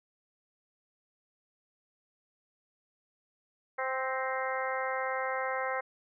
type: harmonic tone with a mistuned harmonic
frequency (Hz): 261.6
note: C4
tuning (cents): 0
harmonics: 2 / 3 / 4 / 5 / 6 / 7 / 8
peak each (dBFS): -35 / -37 / -38 / -39 / -40 / -40 / -41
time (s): 3.78-5.81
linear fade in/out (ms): 10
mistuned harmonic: 7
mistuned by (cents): +33
effects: none